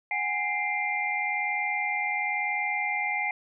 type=tone cluster; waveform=sine; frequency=742 / 823 / 2091 / 2382 Hz; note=F#5 / G#5 / C7 / D7; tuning=+5 / -16 / -2 / +24 cents; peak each=-36 / -32 / -28 / -34 dBFS; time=0.11-3.31 s; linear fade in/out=2 ms; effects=none